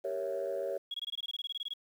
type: chord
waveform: sine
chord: G diminished seventh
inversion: none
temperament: equal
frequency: 392 / 466.2 / 554.4 / 659.3 Hz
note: G4 / Bb4 / Db5 / Fb5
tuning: 0 / 0 / 0 / 0 cents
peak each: -38 / -39 / -34 / -40 dBFS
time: 0.04-0.78 s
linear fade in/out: 10 ms
type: tone bursts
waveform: sine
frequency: 3322 Hz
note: G#7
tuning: in tune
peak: -34 dBFS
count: 16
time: 0.91-1.737 s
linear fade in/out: 5 ms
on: 32 ms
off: 21 ms
effects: tanh soft clip ceiling -26 dBFS + 10-bit